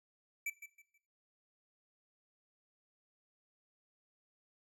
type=tone with echo; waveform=square; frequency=2318 Hz; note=D7; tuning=23 cents flat; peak=-36 dBFS; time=0.46-0.5 s; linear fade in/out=5 ms; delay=160 ms; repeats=3; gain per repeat=-11 dB; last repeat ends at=0.98 s; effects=noise-tail reverb RT60 0.6 s tail -19 dB re dry